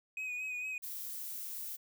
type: tone with vibrato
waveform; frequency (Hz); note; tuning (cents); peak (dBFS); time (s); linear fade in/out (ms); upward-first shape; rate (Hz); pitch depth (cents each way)
triangle; 2502; D#7; +9; -35; 0.17-0.78; 2; sine; 4.4; 34
type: noise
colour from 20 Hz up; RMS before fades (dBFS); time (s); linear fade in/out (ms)
violet; -42; 0.82-1.77; 20
effects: none